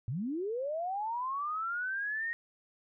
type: linear sweep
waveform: sine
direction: up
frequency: 103.83 to 1877 Hz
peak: -32 dBFS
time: 0.08-2.33 s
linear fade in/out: 0 ms
effects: none